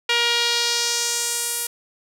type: tone with band-pass filter sweep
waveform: sawtooth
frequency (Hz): 473.2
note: A#4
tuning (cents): +26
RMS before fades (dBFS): -22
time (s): 0.09-1.67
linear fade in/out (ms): 5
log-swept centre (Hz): 2900 to 11000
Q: 1.7
effects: none